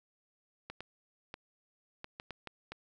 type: clicks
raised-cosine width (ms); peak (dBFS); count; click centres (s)
0.3; -26; 8; 0.7 / 0.806 / 1.341 / 2.044 / 2.199 / 2.307 / 2.473 / 2.72
effects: none